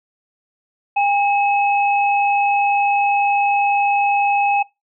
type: tone pair together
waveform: sine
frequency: 810 / 2572 Hz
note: G#5 / E7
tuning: -43 / -43 cents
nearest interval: octave + minor sixth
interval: 2000 cents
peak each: -14 / -22 dBFS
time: 0.96-4.63 s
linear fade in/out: 10 ms
effects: noise-tail reverb RT60 0.2 s tail -22 dB re dry